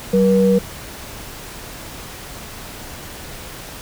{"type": "tone pair together", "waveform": "sine", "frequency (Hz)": [190.5, 480], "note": ["G3", "B4"], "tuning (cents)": [-49, -49], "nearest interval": "octave + major third", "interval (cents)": 1600, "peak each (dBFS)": -13, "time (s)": [0.13, 0.59], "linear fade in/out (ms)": 10, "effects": ["tanh soft clip ceiling -3 dBFS", "pink hiss -34 dBFS RMS until 3.81 s"]}